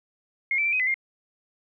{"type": "tone with pitch steps", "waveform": "sine", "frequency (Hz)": [2144, 2327, 2352, 2517, 2018, 2120], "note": ["C7", "D7", "D7", "D#7", "B6", "C7"], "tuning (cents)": [42, -17, 2, 19, 37, 22], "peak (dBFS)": -21, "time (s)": [0.51, 0.942], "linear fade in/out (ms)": 2, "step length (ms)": 72, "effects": []}